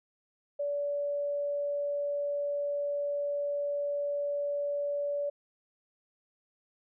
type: tone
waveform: sine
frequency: 575 Hz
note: D5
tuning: 37 cents flat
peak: -29 dBFS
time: 0.59-5.3 s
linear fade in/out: 10 ms
effects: none